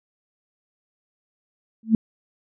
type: tone with exponential growth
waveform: sine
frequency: 222.4 Hz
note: A3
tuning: 19 cents sharp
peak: -8 dBFS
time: 1.83-1.95 s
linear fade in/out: 2 ms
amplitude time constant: 24 ms
effects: none